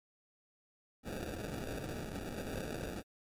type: noise with sample-and-hold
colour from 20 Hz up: white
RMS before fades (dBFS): -41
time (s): 1.03-3.03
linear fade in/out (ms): 50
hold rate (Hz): 1050
effects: MP3 64 kbps